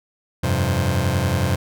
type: chord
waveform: sawtooth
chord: F suspended second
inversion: none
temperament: just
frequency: 87.31 / 98.22 / 130.96 Hz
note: F2 / G2 / C3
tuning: 0 / +4 / +2 cents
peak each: -18 dBFS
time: 0.43-1.56 s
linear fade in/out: 10 ms
effects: none